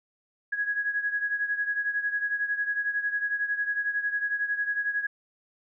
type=beating tone pair; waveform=sine; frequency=1661.2 / 1672.2 Hz; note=G#6 / G#6; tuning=0 / +11 cents; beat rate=11 Hz; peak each=-27 / -32 dBFS; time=0.52-5.07 s; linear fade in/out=10 ms; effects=none